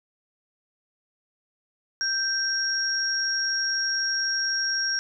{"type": "tone pair together", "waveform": "sine", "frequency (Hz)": [1568, 5588], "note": ["G6", "F8"], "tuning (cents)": [0, 0], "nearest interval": "octave + minor seventh", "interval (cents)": 2200, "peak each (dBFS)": [-27, -25], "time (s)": [2.01, 4.99], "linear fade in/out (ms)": 0, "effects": []}